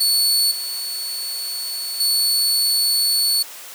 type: tone with level steps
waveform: sawtooth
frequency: 4435 Hz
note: C#8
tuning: in tune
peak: -12 / -22 / -13 dBFS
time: 0-3.43 s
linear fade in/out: 10 ms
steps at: 0.51 / 2 s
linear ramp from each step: 5 ms
effects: white hiss -37 dBFS RMS until 3.74 s + high-pass 400 Hz 12 dB/octave